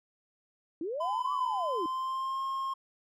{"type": "linear two-way sweep", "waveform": "sine", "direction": "up then down", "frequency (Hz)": [300.9, 1173, 300.9], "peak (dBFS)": -32, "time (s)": [0.81, 1.86], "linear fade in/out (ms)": 2, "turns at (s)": 1.33}
{"type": "tone with pitch glide", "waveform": "triangle", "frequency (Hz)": [1012, 1071.6], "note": ["B5", "C6"], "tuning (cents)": [42, 41], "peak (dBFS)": -29, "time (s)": [1, 2.74], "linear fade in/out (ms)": 10, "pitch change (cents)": 99, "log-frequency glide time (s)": [1.52, 2.42]}
{"effects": []}